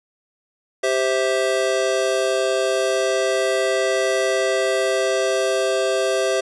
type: chord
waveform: square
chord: C major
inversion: second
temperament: just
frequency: 392.4 / 523.3 / 654.1 Hz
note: G4 / C5 / E5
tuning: +2 / 0 / -14 cents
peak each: -23 dBFS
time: 0.83-6.41 s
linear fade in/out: 10 ms
effects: resampled to 22050 Hz